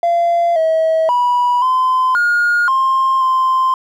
triangle tone with pitch steps, 686 / 643 / 977 / 1027 / 1428 / 1059 / 1043 Hz, F5 / E5 / B5 / C6 / F6 / C6 / C6, -31 / -43 / -19 / -33 / +38 / +21 / -6 cents, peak -8 dBFS, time 0.03-3.74 s, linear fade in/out 2 ms, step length 530 ms, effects tanh soft clip ceiling -7 dBFS

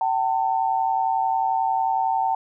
sine tone pair together, 766.9 / 898 Hz, G5 / A5, -38 / +35 cents, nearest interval minor third, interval 273 cents, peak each -22 dBFS, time 0.01-2.35 s, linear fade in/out 2 ms, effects none

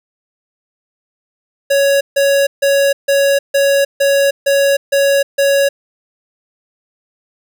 square tone bursts, 557 Hz, C#5, 8 cents sharp, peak -10 dBFS, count 9, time 1.7-5.69 s, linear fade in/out 10 ms, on 310 ms, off 150 ms, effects none

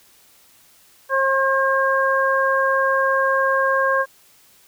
harmonic tone, 537 Hz, C5, 45 cents sharp, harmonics 1 / 2 / 3, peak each -20 / -20 / -20 dBFS, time 1.09-4.06 s, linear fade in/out 50 ms, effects white hiss -53 dBFS RMS until 4.67 s

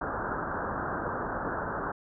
white low-pass noise, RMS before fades -33 dBFS, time 0.01-1.92 s, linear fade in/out 5 ms, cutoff 1600 Hz, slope 96 dB/octave, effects none

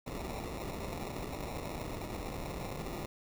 pink noise with sample-and-hold, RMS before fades -40 dBFS, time 0.06-3.06 s, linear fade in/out 10 ms, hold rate 1575 Hz, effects none

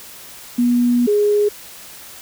sine tone pair in turn, 242.4 / 414.7 Hz, B3 / G#4, -32 / -3 cents, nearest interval major sixth, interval 929 cents, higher second, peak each -12 dBFS, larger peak neither, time 0.58-1.07 / 1.07-1.49 s, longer first, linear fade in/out 10 ms, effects white hiss -38 dBFS RMS until 2.21 s

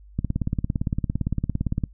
click train, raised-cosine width 5 ms, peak -11 dBFS, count 30, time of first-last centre 0.19-1.838 s, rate 17.6 Hz, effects noise-tail reverb RT60 0.1 s tail -23 dB re dry + added 50 Hz sine -45 dBFS peak until 1.93 s

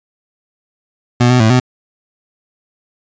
25% pulse tone with pitch steps, 122 / 125.4 / 110.6 / 126.2 Hz, B2 / B2 / A2 / B2, -21 / +27 / +9 / +38 cents, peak -4 dBFS, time 1.2-1.6 s, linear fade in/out 10 ms, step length 100 ms, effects resampled to 16000 Hz

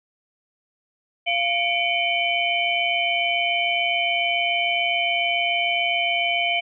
sine tone cluster, 691 / 2251 / 2378 / 3045 Hz, F5 / C#7 / D7 / F#7, -19 / +26 / +21 / +49 cents, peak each -25 dBFS, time 1.26-6.61 s, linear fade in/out 20 ms, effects none

